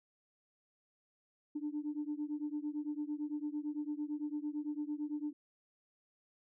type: beating tone pair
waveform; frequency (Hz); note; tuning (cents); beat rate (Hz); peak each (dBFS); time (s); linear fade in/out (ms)
sine; 293.7 / 302.6; D4 / D#4; 0 / -48; 8.9; -38 / -39; 1.55-5.33; 10
effects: tanh soft clip ceiling -30 dBFS